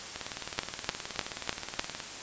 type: two click trains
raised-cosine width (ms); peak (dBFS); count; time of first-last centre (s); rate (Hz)
0.2; -9 / -18; 5 / 36; 0.59-1.795 / 0.16-2.002; 3.32 / 19
effects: white hiss -41 dBFS RMS until 2.22 s + resampled to 16000 Hz